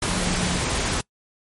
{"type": "tone in noise", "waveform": "sine", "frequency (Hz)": 179.9, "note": "F#3", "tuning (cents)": -48, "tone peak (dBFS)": -26, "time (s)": [0.07, 0.58], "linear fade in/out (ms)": 5, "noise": "pink", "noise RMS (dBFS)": -24, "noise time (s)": [0.02, 1.01], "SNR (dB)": -5, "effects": ["noise-tail reverb RT60 0.1 s tail -24 dB re dry", "MP3 48 kbps"]}